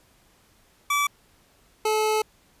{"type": "tone pair in turn", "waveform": "25% pulse", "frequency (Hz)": [1153, 431.9], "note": ["D6", "A4"], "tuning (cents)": [-32, -32], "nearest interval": "octave + perfect fourth", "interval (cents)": 1700, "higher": "first", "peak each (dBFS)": -17, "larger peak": "neither", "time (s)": [[0.9, 1.07], [1.85, 2.22]], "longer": "second", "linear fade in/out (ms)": 5, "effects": ["pink hiss -60 dBFS RMS until 2.6 s", "resampled to 32000 Hz"]}